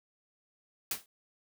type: noise with exponential decay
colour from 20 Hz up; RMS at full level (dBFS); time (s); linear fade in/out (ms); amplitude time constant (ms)
white; -29; 0.91-1.06; 2; 31
effects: none